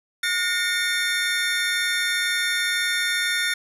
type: tone cluster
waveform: square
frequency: 1438 / 1833 / 2151 / 2253 / 3593 Hz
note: F#6 / A#6 / C7 / C#7 / A7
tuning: -50 / -30 / +47 / +28 / +36 cents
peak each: -27 / -27 / -33 / -33 / -27 dBFS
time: 0.23-3.54 s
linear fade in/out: 5 ms
effects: resampled to 32000 Hz + 9-bit